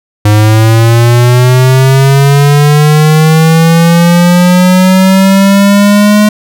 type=linear sweep; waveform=square; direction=up; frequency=104.2 to 211 Hz; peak=-3 dBFS; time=0.25-6.29 s; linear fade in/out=5 ms; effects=none